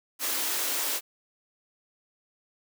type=high-pass noise; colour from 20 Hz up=white; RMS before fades=-29 dBFS; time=0.19-1.01 s; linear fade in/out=50 ms; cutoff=250 Hz; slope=96 dB/octave; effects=none